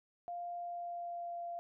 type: tone with pitch glide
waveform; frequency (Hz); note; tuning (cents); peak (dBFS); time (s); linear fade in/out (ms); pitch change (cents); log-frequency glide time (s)
sine; 698.5 to 690.5; F5 to F5; 0 to -20; -39; 0.28-1.59; 0; -20; 0.54-1.41
effects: none